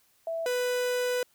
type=tone pair in turn; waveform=sine / 45% pulse; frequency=659.3 / 495.6 Hz; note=E5 / B4; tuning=0 / +6 cents; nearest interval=perfect fourth; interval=494 cents; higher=first; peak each=-29 / -26 dBFS; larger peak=second; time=0.27-0.46 / 0.46-1.23 s; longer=second; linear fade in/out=2 ms; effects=white hiss -66 dBFS RMS until 1.34 s